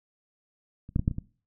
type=clicks; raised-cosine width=5 ms; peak=-30 / -12 / -13 / -10 / -21 / -20 dBFS; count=6; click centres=0.891 / 0.961 / 0.994 / 1.079 / 1.112 / 1.184 s; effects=noise-tail reverb RT60 0.4 s tail -20 dB re dry